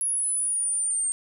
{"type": "linear sweep", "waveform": "sine", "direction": "down", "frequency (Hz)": [10548, 8600], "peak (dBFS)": -23, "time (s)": [0.01, 1.12], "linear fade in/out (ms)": 0, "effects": []}